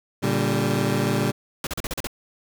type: chord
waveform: 20% pulse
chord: G minor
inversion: first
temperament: equal with one note detuned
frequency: 116.54 / 143.56 / 196 Hz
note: Bb2 / D3 / G3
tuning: 0 / -39 / 0 cents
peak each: -20 dBFS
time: 0.22-1.32 s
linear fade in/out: 20 ms
type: noise bursts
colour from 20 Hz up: pink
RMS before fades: -28 dBFS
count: 7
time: 1.64-2.071 s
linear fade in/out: 2 ms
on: 29 ms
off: 38 ms
effects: none